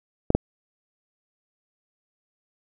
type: clicks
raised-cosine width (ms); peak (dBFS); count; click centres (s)
2; -5; 2; 0.304 / 0.35
effects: none